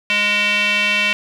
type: tone with band-pass filter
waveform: square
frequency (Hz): 206.8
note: G#3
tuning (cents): -7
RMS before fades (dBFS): -17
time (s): 0.1-1.13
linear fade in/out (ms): 0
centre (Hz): 2600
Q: 4.6
effects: none